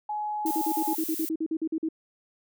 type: tone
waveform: sine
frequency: 843 Hz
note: G#5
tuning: 26 cents sharp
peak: -28 dBFS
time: 0.09-0.95 s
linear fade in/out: 5 ms
type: tone bursts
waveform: sine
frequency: 320 Hz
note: D#4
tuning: 49 cents sharp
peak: -25 dBFS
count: 14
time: 0.45-1.888 s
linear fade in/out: 5 ms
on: 60 ms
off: 46 ms
type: noise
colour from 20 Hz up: violet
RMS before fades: -34 dBFS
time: 0.46-1.29 s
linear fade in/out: 0 ms
effects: none